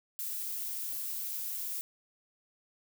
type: noise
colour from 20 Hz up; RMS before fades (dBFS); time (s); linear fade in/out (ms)
violet; -37; 0.19-1.81; 0
effects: none